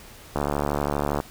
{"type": "click train", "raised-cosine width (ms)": 1, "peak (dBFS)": -10, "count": 62, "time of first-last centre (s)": [0.36, 1.201], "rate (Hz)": 72.5, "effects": ["pink hiss -46 dBFS RMS until 1.3 s"]}